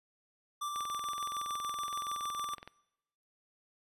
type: tone with tremolo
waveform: square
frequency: 1174.7 Hz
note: D6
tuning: in tune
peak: -35 dBFS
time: 0.61-2.55 s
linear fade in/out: 10 ms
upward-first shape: square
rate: 6.8 Hz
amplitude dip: 25%
type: click train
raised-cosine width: 0.3 ms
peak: -30 dBFS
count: 42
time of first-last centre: 0.76-2.676 s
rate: 21.4 Hz
effects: noise-tail reverb RT60 0.9 s tail -22 dB re dry + resampled to 32000 Hz